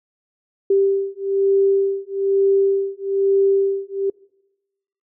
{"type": "beating tone pair", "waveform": "sine", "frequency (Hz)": [392, 393.1], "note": ["G4", "G4"], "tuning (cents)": [0, 5], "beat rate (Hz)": 1.1, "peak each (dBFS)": -18, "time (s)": [0.7, 4.1], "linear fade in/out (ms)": 5, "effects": ["noise-tail reverb RT60 1.0 s tail -25 dB re dry"]}